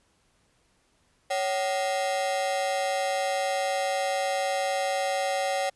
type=ring-modulated tone; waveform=45% pulse; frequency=659.3 Hz; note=E5; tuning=in tune; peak=-22 dBFS; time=1.3-5.7 s; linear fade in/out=10 ms; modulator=102 Hz; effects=pink hiss -67 dBFS RMS until 5.75 s + resampled to 24000 Hz

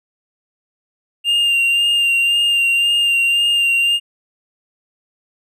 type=tone with vibrato; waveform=triangle; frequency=2794 Hz; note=F7; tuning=in tune; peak=-11 dBFS; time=1.24-4 s; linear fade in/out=50 ms; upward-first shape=sine; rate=1.9 Hz; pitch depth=22 cents each way; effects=none

